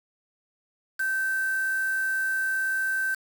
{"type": "tone with quantisation", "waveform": "sine", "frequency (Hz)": 1551, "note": "G6", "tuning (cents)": -19, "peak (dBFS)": -24, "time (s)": [0.99, 3.15], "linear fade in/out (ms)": 10, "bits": 6, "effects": []}